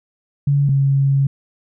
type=tone pair in turn; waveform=sine; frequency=141.7 / 137.75 Hz; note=C#3 / C#3; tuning=+38 / -11 cents; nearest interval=unison; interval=49 cents; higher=first; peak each=-12 dBFS; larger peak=neither; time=0.47-0.69 / 0.69-1.27 s; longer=second; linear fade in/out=5 ms; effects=none